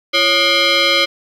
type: tone with frequency modulation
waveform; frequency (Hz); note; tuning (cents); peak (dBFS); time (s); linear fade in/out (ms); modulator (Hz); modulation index
sine; 554; C#5; -1; -9; 0.13-1.06; 20; 893; 4.3
effects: tanh soft clip ceiling -8 dBFS + 8-bit